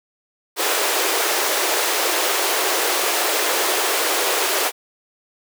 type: high-pass noise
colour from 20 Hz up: pink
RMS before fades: -20 dBFS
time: 0.56-4.72 s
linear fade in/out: 50 ms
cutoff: 350 Hz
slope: 48 dB/octave
effects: none